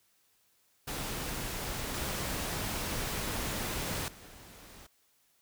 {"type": "noise with level steps", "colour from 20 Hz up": "pink", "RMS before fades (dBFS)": [-37, -35, -52], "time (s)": [0.87, 4.87], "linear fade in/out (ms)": 10, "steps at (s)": [1.94, 4.08], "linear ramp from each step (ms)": 2, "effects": ["white hiss -70 dBFS RMS until 5.41 s"]}